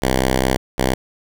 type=tone pair in turn; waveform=5% pulse; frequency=64.8 / 64.8 Hz; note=C2 / C2; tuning=-16 / -16 cents; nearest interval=unison; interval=0 cents; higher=neither; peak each=-4 dBFS; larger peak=neither; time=0.02-0.57 / 0.78-0.94 s; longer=first; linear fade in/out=5 ms; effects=none